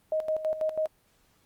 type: tone with tremolo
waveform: sine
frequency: 626 Hz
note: D#5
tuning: 10 cents sharp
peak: -24 dBFS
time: 0.12-0.87 s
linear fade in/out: 2 ms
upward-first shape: square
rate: 6.1 Hz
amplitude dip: 70%
effects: pink hiss -66 dBFS RMS until 1.45 s + Opus 32 kbps